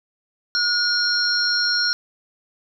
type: tone cluster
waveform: sine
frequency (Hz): 1442 / 4225 / 5490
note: F#6 / C8 / F8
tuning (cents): -45 / +16 / -31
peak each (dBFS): -22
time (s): 0.55-1.93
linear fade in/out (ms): 0
effects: none